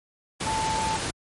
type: tone in noise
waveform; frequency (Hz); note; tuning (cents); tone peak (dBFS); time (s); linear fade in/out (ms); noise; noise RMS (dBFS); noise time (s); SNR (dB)
sine; 880; A5; 0; -25; 0.46-0.97; 10; pink; -29; 0.4-1.11; +1
effects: high-pass 60 Hz 12 dB/octave + MP3 48 kbps